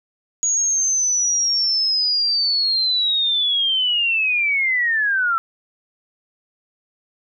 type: linear sweep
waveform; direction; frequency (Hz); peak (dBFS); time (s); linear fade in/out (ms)
sine; down; 6740 to 1318.5; -16; 0.43-5.38; 0
effects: none